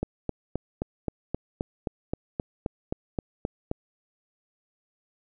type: click train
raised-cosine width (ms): 2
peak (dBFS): -14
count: 15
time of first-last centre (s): 0.03-3.714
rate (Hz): 3.8
effects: none